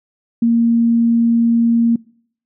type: tone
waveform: sine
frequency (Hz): 232.4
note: A#3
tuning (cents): -5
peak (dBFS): -10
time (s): 0.42-1.96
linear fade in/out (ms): 5
effects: noise-tail reverb RT60 0.6 s tail -25 dB re dry